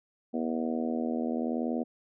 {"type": "harmonic tone", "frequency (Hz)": 80.7, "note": "E2", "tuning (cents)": -36, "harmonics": [3, 4, 5, 6, 7, 8, 9], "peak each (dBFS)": [-30, -36, -40, -38, -41, -40, -42], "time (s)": [0.33, 1.84], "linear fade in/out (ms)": 20, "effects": []}